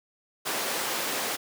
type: high-pass noise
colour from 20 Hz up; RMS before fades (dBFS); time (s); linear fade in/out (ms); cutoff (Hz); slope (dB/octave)
pink; -30; 0.45-1.37; 20; 400; 12
effects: none